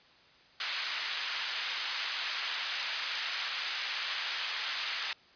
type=band-pass noise; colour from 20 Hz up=white; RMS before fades=-35 dBFS; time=0.6-5.13 s; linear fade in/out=2 ms; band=1400 to 4200 Hz; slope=12 dB/octave; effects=white hiss -60 dBFS RMS until 5.35 s + resampled to 11025 Hz